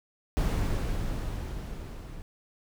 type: noise with level ramp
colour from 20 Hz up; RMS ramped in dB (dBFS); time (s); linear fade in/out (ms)
brown; -25 to -42; 0.37-2.22; 0
effects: none